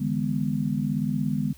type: chord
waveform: sine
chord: E dominant seventh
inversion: third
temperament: just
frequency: 148.33 / 164.81 / 206 / 247.2 Hz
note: D3 / E3 / G#3 / B3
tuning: +18 / 0 / -14 / +2 cents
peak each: -28 / -33 / -27 / -29 dBFS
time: 0-1.53 s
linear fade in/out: 10 ms
effects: added 66 Hz sine -48 dBFS peak until 1.57 s + white hiss -55 dBFS RMS until 1.57 s